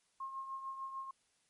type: tone with tremolo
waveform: sine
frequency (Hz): 1072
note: C6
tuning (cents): +42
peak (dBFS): -38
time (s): 0.2-1.11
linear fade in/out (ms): 5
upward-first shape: triangle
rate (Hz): 6.7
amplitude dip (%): 60
effects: white hiss -75 dBFS RMS until 1.49 s + MP3 48 kbps